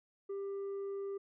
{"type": "tone with tanh clipping", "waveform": "sine", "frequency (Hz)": 395.8, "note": "G4", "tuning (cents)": 17, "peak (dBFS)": -38, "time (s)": [0.29, 1.18], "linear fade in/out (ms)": 10, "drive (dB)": 3, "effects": []}